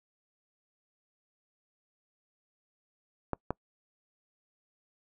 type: clicks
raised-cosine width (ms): 1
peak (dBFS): -16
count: 2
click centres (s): 3.333 / 3.506
effects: noise-tail reverb RT60 0.1 s tail -26 dB re dry